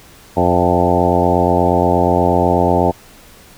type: harmonic tone with a mistuned harmonic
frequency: 88.3 Hz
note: F2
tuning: 20 cents sharp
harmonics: 1 / 2 / 3 / 4 / 5 / 6 / 7 / 8 / 9 / 10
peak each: -20 / -20 / -20 / -20 / -20 / -20 / -20 / -20 / -20 / -20 dBFS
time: 0.36-2.92 s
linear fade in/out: 20 ms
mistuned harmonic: 8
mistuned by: -22 cents
effects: pink hiss -43 dBFS RMS until 3.57 s